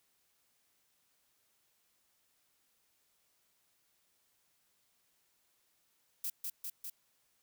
violet noise with echo, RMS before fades -37 dBFS, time 6.24-6.3 s, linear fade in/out 5 ms, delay 200 ms, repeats 3, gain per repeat -2 dB, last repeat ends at 6.9 s, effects white hiss -75 dBFS RMS until 7.42 s

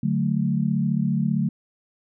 sine chord, D major, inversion none, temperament equal, 146.83 / 185 / 220 Hz, D3 / F#3 / A3, 0 / 0 / 0 cents, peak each -24 dBFS, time 0.03-1.49 s, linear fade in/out 5 ms, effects none

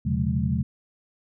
sine tone cluster, 80.9 / 127.3 / 139.8 / 181.1 / 212.3 Hz, E2 / C3 / C#3 / F#3 / G#3, -32 / -47 / +15 / -37 / +38 cents, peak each -28 dBFS, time 0.05-0.63 s, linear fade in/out 10 ms, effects none

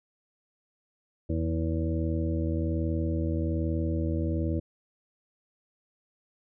harmonic tone with a mistuned harmonic, 81.2 Hz, E2, 26 cents flat, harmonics 1 / 2 / 3 / 4 / 6 / 7, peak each -28 / -34 / -36 / -32 / -39 / -39 dBFS, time 1.29-4.6 s, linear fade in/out 10 ms, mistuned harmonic 1, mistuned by +52 cents, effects none

